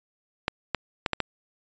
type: clicks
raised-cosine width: 0.3 ms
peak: -8 dBFS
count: 5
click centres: 0.481 / 0.747 / 1.062 / 1.133 / 1.203 s
effects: resampled to 16000 Hz